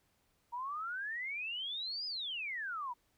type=exponential two-way sweep; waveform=sine; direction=up then down; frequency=932.3 to 5070 to 932.3 Hz; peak=-37 dBFS; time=0.52-2.94 s; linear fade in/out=20 ms; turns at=2.06 s; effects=pink hiss -75 dBFS RMS until 3.17 s